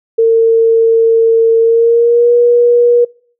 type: tone with pitch glide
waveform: sine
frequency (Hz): 454.4 to 479.8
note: A#4 to A#4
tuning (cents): -44 to +50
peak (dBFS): -5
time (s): 0.18-3.05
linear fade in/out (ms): 10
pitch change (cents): +94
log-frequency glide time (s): 1.59-2.33
effects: noise-tail reverb RT60 0.5 s tail -25 dB re dry